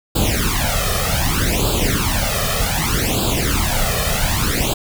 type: noise with flanger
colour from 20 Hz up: pink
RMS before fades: -18 dBFS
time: 0.15-4.74 s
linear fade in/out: 10 ms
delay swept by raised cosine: 0.25 to 1.65 ms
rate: 0.65 Hz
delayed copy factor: +0.9
effects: none